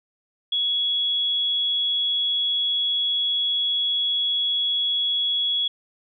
sine tone, 3355 Hz, G#7, 17 cents sharp, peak -20 dBFS, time 0.52-5.68 s, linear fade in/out 5 ms, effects none

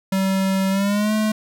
square tone with pitch glide, 191.9 to 215.4 Hz, G3 to A3, -37 to -37 cents, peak -18 dBFS, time 0.12-1.32 s, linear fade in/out 5 ms, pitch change +200 cents, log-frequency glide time 0.7-1.13 s, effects none

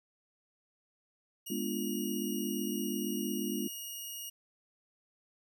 10% pulse tone, 2873 Hz, F7, 48 cents sharp, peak -32 dBFS, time 1.46-4.3 s, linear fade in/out 10 ms
sine chord, G# diminished seventh, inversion none, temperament equal with one note detuned, 207.7 / 245.2 / 293.7 / 349.2 Hz, G#3 / B3 / D4 / F4, 0 / -12 / 0 / 0 cents, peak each -37 / -38 / -39 / -39 dBFS, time 1.5-3.68 s, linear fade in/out 5 ms
effects none

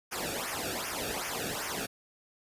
pink noise with flanger, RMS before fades -35 dBFS, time 0.11-1.87 s, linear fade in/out 20 ms, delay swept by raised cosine 0.24 to 1 ms, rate 2.6 Hz, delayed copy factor -0.9, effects resampled to 32000 Hz

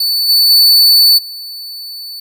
45% pulse tone with level steps, 4490 Hz, C#8, 21 cents sharp, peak -11 / -6 / -4 / -24 dBFS, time 0-2.2 s, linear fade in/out 5 ms, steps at 0.28 / 0.49 / 1.17 s, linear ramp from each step 20 ms, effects none

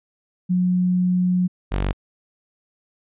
sine / sawtooth tone pair in turn, 181 / 47.94 Hz, F#3 / G1, -38 / -38 cents, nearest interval octave + major seventh, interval 2300 cents, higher first, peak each -16 dBFS, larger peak neither, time 0.49-1.48 / 1.71-1.93 s, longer first, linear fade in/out 20 ms, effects resampled to 8000 Hz

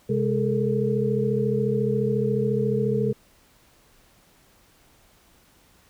sine tone cluster, 130.1 / 207.5 / 423.2 / 457.4 Hz, C3 / G#3 / G#4 / A#4, -9 / -1 / +33 / -33 cents, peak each -26 dBFS, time 0.09-3.13 s, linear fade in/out 10 ms, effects pink hiss -58 dBFS RMS until 5.89 s

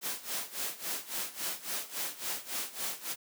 white noise with tremolo, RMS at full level -34 dBFS, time 0.01-3.16 s, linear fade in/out 50 ms, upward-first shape sine, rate 3.6 Hz, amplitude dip 85%, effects high-pass 200 Hz 12 dB/octave

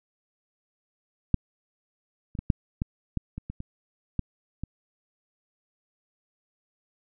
clicks, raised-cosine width 5 ms, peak -7 / -26 / -19 / -7 / -14 / -14 / -22 / -22 / -23 / -13 / -20 dBFS, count 11, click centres 1.343 / 2.352 / 2.39 / 2.502 / 2.819 / 3.173 / 3.38 / 3.5 / 3.604 / 4.193 / 4.636 s, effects none

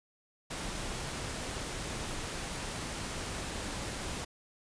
pink noise, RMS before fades -38 dBFS, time 0.5-4.25 s, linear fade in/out 10 ms, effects resampled to 22050 Hz

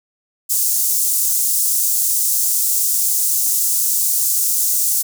pink high-pass noise, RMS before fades -17 dBFS, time 0.49-5.03 s, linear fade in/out 20 ms, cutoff 6900 Hz, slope 24 dB/octave, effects none

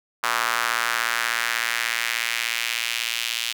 square tone with high-pass filter sweep, 58.27 Hz, A#1, in tune, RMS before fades -25 dBFS, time 0.23-3.53 s, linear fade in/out 10 ms, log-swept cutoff 1200 to 3000 Hz, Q 2, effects none

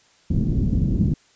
white low-pass noise, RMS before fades -20 dBFS, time 0.3-1.14 s, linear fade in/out 5 ms, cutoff 220 Hz, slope 24 dB/octave, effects white hiss -57 dBFS RMS until 1.35 s + resampled to 16000 Hz

